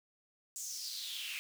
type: noise with high-pass filter sweep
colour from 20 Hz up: pink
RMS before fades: -42 dBFS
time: 0.56-1.39 s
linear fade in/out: 0 ms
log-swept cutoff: 7200 to 2400 Hz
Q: 5
effects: none